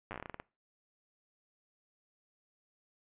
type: slowing click train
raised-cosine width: 0.5 ms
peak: -26 dBFS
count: 12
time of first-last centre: 0.11-0.399 s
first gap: 9 ms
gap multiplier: 1.2
effects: noise-tail reverb RT60 0.3 s tail -22 dB re dry + resampled to 8000 Hz